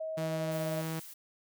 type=tone with pitch glide; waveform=sine; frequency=636 to 626.2 Hz; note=D#5 to D#5; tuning=+38 to +11 cents; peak=-34 dBFS; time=0-0.82 s; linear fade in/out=10 ms; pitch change=-27 cents; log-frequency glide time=0.23-0.63 s
type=tone; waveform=sawtooth; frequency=161.1 Hz; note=E3; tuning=39 cents flat; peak=-30 dBFS; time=0.17-1 s; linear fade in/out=10 ms
type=noise; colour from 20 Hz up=blue; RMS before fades=-48 dBFS; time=0.51-1.14 s; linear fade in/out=10 ms
effects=none